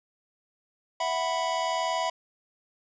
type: chord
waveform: square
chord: E suspended second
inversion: none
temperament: equal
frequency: 659.3 / 740 / 987.8 Hz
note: E5 / F#5 / B5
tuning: 0 / 0 / 0 cents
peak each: -31 / -33 / -30 dBFS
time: 1-2.1 s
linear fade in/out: 5 ms
effects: resampled to 16000 Hz + 9-bit